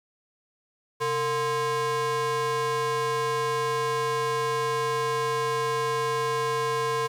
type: ring-modulated tone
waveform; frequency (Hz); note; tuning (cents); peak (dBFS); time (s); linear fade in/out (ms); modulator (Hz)
square; 293.2; D4; -3; -22; 1-7.08; 20; 748
effects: low-pass 10000 Hz 12 dB/octave + 9-bit